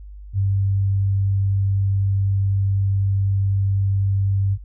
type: tone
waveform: sine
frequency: 98 Hz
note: G2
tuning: in tune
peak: -16 dBFS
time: 0.33-4.58 s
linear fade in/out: 50 ms
effects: added 50 Hz sine -35 dBFS peak until 4.64 s